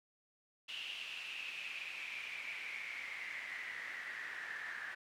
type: noise with band-pass filter sweep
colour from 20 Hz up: pink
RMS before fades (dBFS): -45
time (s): 0.68-4.95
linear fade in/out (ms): 10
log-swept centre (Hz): 2900 to 1700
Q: 8.3
effects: none